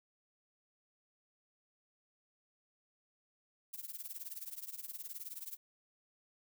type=noise with tremolo; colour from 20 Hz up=violet; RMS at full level=-42 dBFS; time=3.73-5.57 s; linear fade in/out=10 ms; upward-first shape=triangle; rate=19 Hz; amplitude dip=95%; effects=none